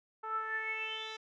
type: tone with low-pass filter sweep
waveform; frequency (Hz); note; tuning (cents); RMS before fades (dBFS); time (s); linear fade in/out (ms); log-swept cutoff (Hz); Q
10% pulse; 439.4; A4; -2; -38; 0.23-1.17; 10; 1100 to 4400; 9.7
effects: none